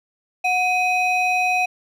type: ring-modulated tone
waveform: triangle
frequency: 1622 Hz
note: G#6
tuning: 41 cents flat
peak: -12 dBFS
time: 0.44-1.66 s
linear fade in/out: 10 ms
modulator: 890 Hz
effects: none